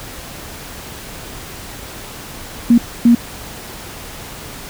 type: tone bursts at uneven times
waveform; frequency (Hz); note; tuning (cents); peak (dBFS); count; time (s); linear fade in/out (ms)
sine; 236.4; A#3; +24; -5; 2; 2.7-2.78 / 3.05-3.15; 5
effects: pink hiss -32 dBFS RMS until 4.69 s